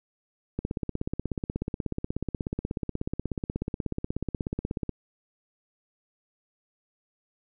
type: click train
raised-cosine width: 3 ms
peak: -16 dBFS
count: 72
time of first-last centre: 0.59-4.893 s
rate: 16.5 Hz
effects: none